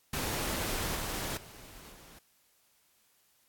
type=noise with level steps; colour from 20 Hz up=pink; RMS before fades=-34 / -36 / -51 / -54 dBFS; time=0.13-2.19 s; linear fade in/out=5 ms; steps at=0.95 / 1.37 / 1.92 s; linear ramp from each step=2 ms; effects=white hiss -69 dBFS RMS until 3.48 s + AAC 64 kbps